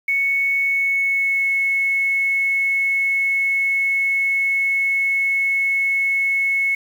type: tone with pitch glide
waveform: sine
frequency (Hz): 2213 to 2195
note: C#7 to C#7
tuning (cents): -3 to -18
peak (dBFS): -16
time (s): 0.08-6.75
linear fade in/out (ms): 5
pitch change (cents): -15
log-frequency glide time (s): 0.62-1.47
effects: 7-bit